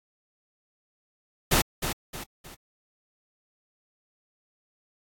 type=noise with echo; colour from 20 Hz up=pink; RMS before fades=-21 dBFS; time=1.51-1.62 s; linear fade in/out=10 ms; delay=310 ms; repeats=3; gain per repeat=-8 dB; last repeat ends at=2.55 s; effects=AAC 64 kbps

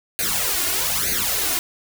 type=noise with flanger; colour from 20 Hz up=white; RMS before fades=-22 dBFS; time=0.19-1.59 s; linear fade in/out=0 ms; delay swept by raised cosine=0.46 to 2.86 ms; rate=1.1 Hz; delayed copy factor=+0.85; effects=none

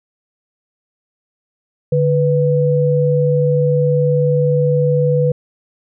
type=tone pair together; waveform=sine; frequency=146.84 / 493.9 Hz; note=D3 / B4; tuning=0 / 0 cents; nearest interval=octave + major sixth; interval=2100 cents; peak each=-14 dBFS; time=1.92-5.32 s; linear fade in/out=5 ms; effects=none

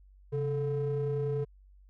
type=ring-modulated tone; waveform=triangle; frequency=286.7 Hz; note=D4; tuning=42 cents flat; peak=-22 dBFS; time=0.32-1.45 s; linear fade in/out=20 ms; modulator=151 Hz; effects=tanh soft clip ceiling -23 dBFS + added 48 Hz sine -54 dBFS peak until 1.89 s

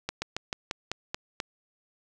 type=slowing click train; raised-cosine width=0.2 ms; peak=-13 dBFS; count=8; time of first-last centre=0.09-1.402 s; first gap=130 ms; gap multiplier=1.12; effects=none

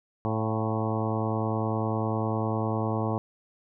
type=harmonic tone with a mistuned harmonic; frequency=110 Hz; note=A2; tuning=in tune; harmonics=1 / 2 / 3 / 4 / 5 / 6 / 7 / 8 / 9 / 10; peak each=-29 / -32 / -34 / -35 / -36 / -37 / -37 / -38 / -39 / -39 dBFS; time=0.25-3.18 s; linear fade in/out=0 ms; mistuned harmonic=6; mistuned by=+52 cents; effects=none

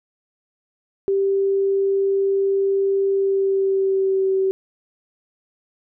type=tone with pitch glide; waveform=sine; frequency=392 to 383 Hz; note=G4 to G4; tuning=0 to -40 cents; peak=-16 dBFS; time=1.08-4.51 s; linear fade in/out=0 ms; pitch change=-40 cents; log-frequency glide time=3.11-4.32 s; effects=none

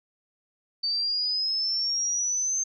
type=exponential sweep; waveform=sine; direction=up; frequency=4572 to 6320 Hz; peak=-24 dBFS; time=0.83-2.64 s; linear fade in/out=10 ms; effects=none

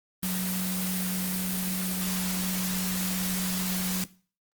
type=tone in noise; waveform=sine; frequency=184.9 Hz; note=F#3; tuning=1 cent flat; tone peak=-28 dBFS; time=0.23-4.04 s; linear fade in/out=0 ms; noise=white; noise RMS=-32 dBFS; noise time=0.23-4.04 s; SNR=+1 dB; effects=noise-tail reverb RT60 0.4 s tail -19 dB re dry + Opus 24 kbps

